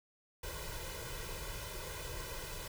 pink noise with comb filter, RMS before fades -43 dBFS, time 0.43-2.68 s, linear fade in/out 5 ms, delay 2 ms, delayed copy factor +0.9, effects none

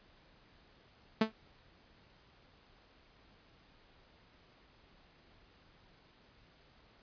sawtooth tone with exponential decay, 220 Hz, A3, in tune, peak -19 dBFS, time 1.21-1.32 s, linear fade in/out 5 ms, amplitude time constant 23 ms, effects pink hiss -64 dBFS RMS until 7.02 s + resampled to 11025 Hz

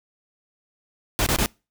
pink noise bursts, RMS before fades -21 dBFS, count 3, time 1.19-1.46 s, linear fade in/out 0 ms, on 74 ms, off 24 ms, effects noise-tail reverb RT60 0.3 s tail -26 dB re dry

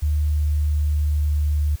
sine tone with pitch glide, 74.9 to 74.38 Hz, D2 to D2, +35 to +23 cents, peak -17 dBFS, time 0.02-1.76 s, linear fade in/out 10 ms, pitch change -12 cents, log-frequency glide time 0.22-1.4 s, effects white hiss -48 dBFS RMS until 1.8 s

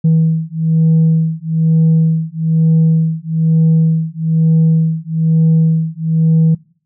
sine beating tone pair, 160.7 / 161.8 Hz, E3 / E3, -44 / -32 cents, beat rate 1.1 Hz, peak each -11 dBFS, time 0.04-6.55 s, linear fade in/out 10 ms, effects noise-tail reverb RT60 0.5 s tail -24 dB re dry + tanh soft clip ceiling -5 dBFS

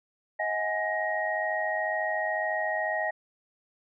sine tone cluster, 633 / 735 / 829 / 1883 Hz, D#5 / F#5 / G#5 / A#6, +30 / -12 / -3 / +17 cents, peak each -31 / -35 / -34 / -30 dBFS, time 0.39-3.11 s, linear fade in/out 10 ms, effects none

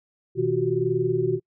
sine tone cluster, 124.9 / 160.3 / 358.1 / 379.3 Hz, B2 / E3 / F4 / F#4, +20 / -48 / +43 / +43 cents, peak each -29 / -31 / -25 / -23 dBFS, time 0.35-1.4 s, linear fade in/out 50 ms, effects noise-tail reverb RT60 0.1 s tail -26 dB re dry

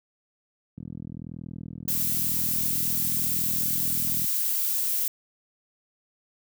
click train, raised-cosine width 5 ms, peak -21 dBFS, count 143, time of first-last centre 0.78-4.243 s, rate 41 Hz
violet noise, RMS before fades -26 dBFS, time 1.88-5.08 s, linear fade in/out 2 ms
effects high-pass 150 Hz 12 dB/octave

